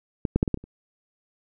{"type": "clicks", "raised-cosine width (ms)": 3, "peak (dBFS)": [-11, -7, -6, -13, -10, -24, -29], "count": 7, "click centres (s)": [0.252, 0.36, 0.429, 0.478, 0.543, 0.574, 0.64], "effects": []}